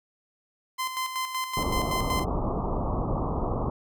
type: tone with tremolo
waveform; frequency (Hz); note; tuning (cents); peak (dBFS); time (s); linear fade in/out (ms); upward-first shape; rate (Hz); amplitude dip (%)
sawtooth; 1034; C6; -21; -23; 0.78-2.25; 20; square; 5.3; 55
type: low-pass noise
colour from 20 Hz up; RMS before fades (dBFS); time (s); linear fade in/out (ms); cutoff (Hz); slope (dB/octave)
pink; -28; 1.57-3.7; 2; 1200; 96
effects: none